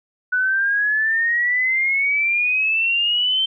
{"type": "exponential sweep", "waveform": "sine", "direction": "up", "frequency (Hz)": [1480, 3126], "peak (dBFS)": -16, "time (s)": [0.32, 3.46], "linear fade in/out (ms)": 10, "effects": []}